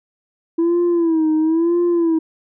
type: tone with vibrato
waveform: sine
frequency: 329.6 Hz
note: E4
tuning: in tune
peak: -11 dBFS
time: 0.58-2.19 s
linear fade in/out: 10 ms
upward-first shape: sine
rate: 1 Hz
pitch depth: 97 cents each way
effects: tanh soft clip ceiling -12 dBFS